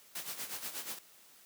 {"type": "noise with tremolo", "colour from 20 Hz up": "white", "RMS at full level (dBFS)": -39, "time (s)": [0.15, 0.99], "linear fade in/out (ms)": 5, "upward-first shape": "sine", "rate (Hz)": 8.3, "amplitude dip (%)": 70, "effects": ["white hiss -60 dBFS RMS until 1.45 s", "high-pass 150 Hz 12 dB/octave"]}